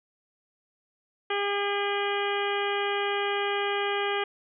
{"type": "harmonic tone with a mistuned harmonic", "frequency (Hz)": 404, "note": "G#4", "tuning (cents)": -48, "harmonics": [1, 2, 3, 4, 5, 6, 7, 8], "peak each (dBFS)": [-29, -32, -34, -35, -36, -37, -37, -38], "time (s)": [1.3, 4.24], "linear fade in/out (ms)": 5, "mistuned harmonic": 7, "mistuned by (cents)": 50, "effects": []}